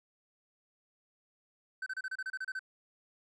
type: tone bursts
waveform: triangle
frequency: 1532 Hz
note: G6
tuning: 40 cents flat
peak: -33 dBFS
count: 11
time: 1.82-2.593 s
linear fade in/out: 5 ms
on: 43 ms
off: 30 ms
effects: resampled to 24000 Hz